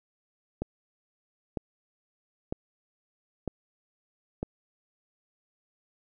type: click train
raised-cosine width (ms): 2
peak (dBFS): -17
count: 5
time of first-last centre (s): 0.62-4.43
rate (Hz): 1.05
effects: none